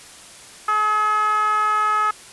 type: tone with band-pass filter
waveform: 10% pulse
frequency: 425.7 Hz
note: G#4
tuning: 43 cents sharp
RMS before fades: -19 dBFS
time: 0.68-2.11 s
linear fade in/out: 5 ms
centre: 1200 Hz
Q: 6.2
effects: white hiss -42 dBFS RMS until 2.32 s + resampled to 24000 Hz